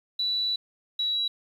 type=tone pair in turn; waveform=sine; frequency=3951 / 3901 Hz; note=B7 / B7; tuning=0 / -22 cents; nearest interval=unison; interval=22 cents; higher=first; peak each=-24 dBFS; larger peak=neither; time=0.19-0.56 / 0.99-1.28 s; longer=first; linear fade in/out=5 ms; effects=9-bit